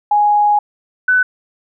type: tone pair in turn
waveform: sine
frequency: 830.6 / 1500.2 Hz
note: G#5 / F#6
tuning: 0 / +23 cents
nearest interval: minor seventh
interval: 1023 cents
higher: second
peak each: -9 dBFS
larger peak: neither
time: 0.11-0.59 / 1.08-1.23 s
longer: first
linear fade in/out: 5 ms
effects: none